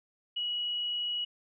sine tone, 2917 Hz, F#7, 25 cents flat, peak -30 dBFS, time 0.36-1.25 s, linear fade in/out 10 ms, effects none

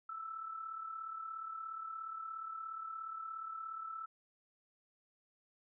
sine tone with amplitude modulation, 1318.5 Hz, E6, in tune, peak -39 dBFS, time 0.09-4.06 s, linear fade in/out 5 ms, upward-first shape sine, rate 37 Hz, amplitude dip 55%, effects none

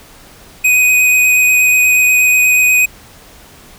square tone with vibrato, 2500 Hz, D#7, 8 cents sharp, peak -8 dBFS, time 0.64-2.86 s, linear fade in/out 10 ms, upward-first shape sine, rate 8.3 Hz, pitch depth 12 cents each way, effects pink hiss -40 dBFS RMS until 3.78 s

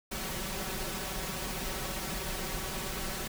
pink noise with comb filter, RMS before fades -36 dBFS, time 0.11-3.28 s, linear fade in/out 10 ms, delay 5.3 ms, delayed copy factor +0.7, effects none

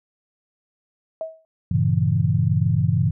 sine tone with exponential decay, 643 Hz, E5, 43 cents flat, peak -22 dBFS, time 1.21-1.45 s, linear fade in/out 1 ms, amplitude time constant 52 ms
sine chord, G diminished seventh, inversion none, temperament equal, 98 / 116.54 / 138.59 / 164.81 Hz, G2 / Bb2 / Db3 / Fb3, 0 / 0 / 0 / 0 cents, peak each -22 dBFS, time 1.71-3.11 s, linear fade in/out 5 ms
effects none

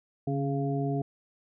harmonic tone with a mistuned harmonic, 138.59 Hz, C#3, in tune, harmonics 1 / 2 / 3 / 5, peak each -29 / -32 / -34 / -36 dBFS, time 0.27-1.02 s, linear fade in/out 5 ms, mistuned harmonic 1, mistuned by +47 cents, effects none

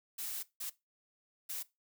blue noise bursts at uneven times, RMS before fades -40 dBFS, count 3, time 0.18-0.43 / 0.6-0.7 / 1.49-1.63 s, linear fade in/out 10 ms, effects noise-tail reverb RT60 0.2 s tail -18 dB re dry

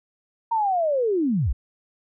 sine linear sweep, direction down, 936 to 40.75 Hz, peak -19 dBFS, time 0.51-1.53 s, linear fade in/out 10 ms, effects none

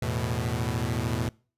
sawtooth chord, E suspended fourth, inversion none, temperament equal, 82.41 / 110 / 123.47 Hz, E2 / A2 / B2, 0 / 0 / 0 cents, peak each -29 / -26 / -26 dBFS, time 0.02-1.29 s, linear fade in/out 5 ms, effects noise-tail reverb RT60 0.4 s tail -25 dB re dry + resampled to 32000 Hz

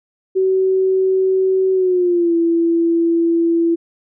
sine tone with pitch glide, 378.4 to 335.2 Hz, F#4 to E4, +39 to +29 cents, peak -12 dBFS, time 0.35-3.76 s, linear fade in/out 20 ms, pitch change -210 cents, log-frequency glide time 1.73-2.35 s, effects none

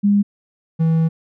sine / triangle tone pair in turn, 203.1 / 162.32 Hz, G#3 / E3, -38 / -26 cents, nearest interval major third, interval 388 cents, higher first, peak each -11 dBFS, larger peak neither, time 0.03-0.23 / 0.79-1.09 s, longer second, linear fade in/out 20 ms, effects none

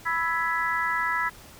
harmonic tone with a mistuned harmonic, 329.6 Hz, E4, in tune, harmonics 3 / 4 / 5 / 6, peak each -29 / -29 / -29 / -29 dBFS, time 0.05-1.3 s, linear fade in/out 20 ms, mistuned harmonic 5, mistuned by +30 cents, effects pink hiss -48 dBFS RMS until 1.59 s

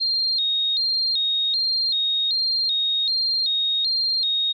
sine tone with vibrato, 3957 Hz, B7, 3 cents sharp, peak -19 dBFS, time 0-4.53 s, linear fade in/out 20 ms, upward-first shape square, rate 1.3 Hz, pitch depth 100 cents each way, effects none

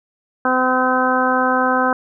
harmonic tone, 255.9 Hz, C4, 38 cents flat, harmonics 1 / 2 / 3 / 4 / 5 / 6, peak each -21 / -21 / -21 / -21 / -21 / -21 dBFS, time 0.45-1.93 s, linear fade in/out 2 ms, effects none

